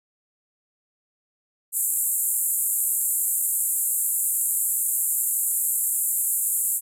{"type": "band-pass noise", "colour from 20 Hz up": "white", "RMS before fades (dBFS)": -24, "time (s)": [1.72, 6.81], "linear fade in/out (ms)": 50, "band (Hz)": [7300, 14000], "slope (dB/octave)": 96, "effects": []}